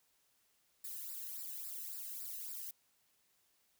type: noise with flanger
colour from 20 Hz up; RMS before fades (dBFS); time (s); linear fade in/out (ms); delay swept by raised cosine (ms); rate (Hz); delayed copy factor
violet; -45; 0.84-2.71; 5; 0.31 to 0.91; 3.6; -0.85
effects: white hiss -75 dBFS RMS until 3.79 s